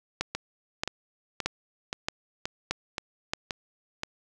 two click trains, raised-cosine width 0.2 ms, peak -13 / -10 dBFS, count 8 / 6, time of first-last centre 0.35-4.034 / 0.21-3.335 s, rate 1.9 / 1.6 Hz, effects none

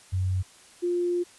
sine tone pair in turn, 93.1 / 351.5 Hz, F#2 / F4, +11 / +11 cents, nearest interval octave + major seventh, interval 2300 cents, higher second, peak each -23 dBFS, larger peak neither, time 0.12-0.43 / 0.82-1.24 s, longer second, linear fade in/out 20 ms, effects white hiss -53 dBFS RMS until 1.38 s + resampled to 24000 Hz

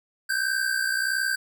square tone pair together, 1533.5 / 1595 Hz, G6 / G6, -38 / +30 cents, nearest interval minor second, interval 68 cents, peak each -27 dBFS, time 0.29-1.36 s, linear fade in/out 10 ms, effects none

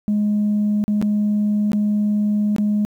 sine tone with dropouts, 208.7 Hz, G#3, 9 cents sharp, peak -14 dBFS, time 0.08-2.85 s, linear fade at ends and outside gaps 0 ms, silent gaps 0.84-0.88 / 1.015-1.025 / 1.718-1.732 / 2.563-2.583 s, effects tanh soft clip ceiling -13 dBFS + 9-bit

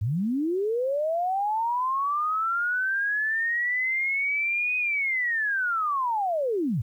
sine linear two-way sweep, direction up then down, 92.5 to 2507 to 92.5 Hz, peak -23 dBFS, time 0.01-6.82 s, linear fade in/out 10 ms, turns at 4.77 s, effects 10-bit

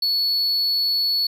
triangle tone, 4411 Hz, C#8, 9 cents flat, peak -17 dBFS, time 0.02-1.27 s, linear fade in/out 5 ms, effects none

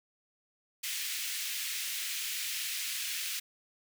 pink high-pass noise, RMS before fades -36 dBFS, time 0.83-3.4 s, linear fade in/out 10 ms, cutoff 2100 Hz, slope 24 dB/octave, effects none

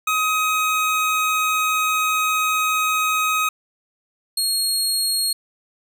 25% pulse tone pair in turn, 1261 / 4286 Hz, D#6 / C8, +23 / +41 cents, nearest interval octave + major sixth, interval 2118 cents, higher second, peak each -14 dBFS, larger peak neither, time 0.07-3.49 / 4.37-5.33 s, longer first, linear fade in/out 5 ms, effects none

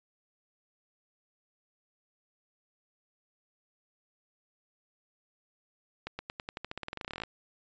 accelerating click train, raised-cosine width 0.3 ms, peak -21 dBFS, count 23, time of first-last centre 6.07-7.236 s, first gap 120 ms, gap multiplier 0.91, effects resampled to 16000 Hz

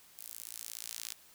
sawtooth tone with high-pass filter sweep, 56.8 Hz, A#1, 44 cents flat, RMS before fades -45 dBFS, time 0.18-1.13 s, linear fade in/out 5 ms, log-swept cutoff 11000 to 4800 Hz, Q 0.74, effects white hiss -60 dBFS RMS until 1.34 s

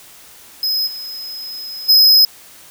square tone with level steps, 5090 Hz, D#8, 39 cents sharp, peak -16 / -27 / -7 dBFS, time 0.63-2.25 s, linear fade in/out 2 ms, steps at 0.86 / 1.88 s, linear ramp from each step 20 ms, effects white hiss -42 dBFS RMS until 2.7 s

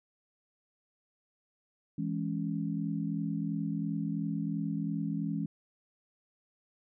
sine chord, C# minor, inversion first, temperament equal, 164.81 / 207.7 / 277.2 Hz, E3 / G#3 / C#4, 0 / 0 / 0 cents, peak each -34 / -35 / -36 dBFS, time 1.98-5.46 s, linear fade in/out 5 ms, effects none

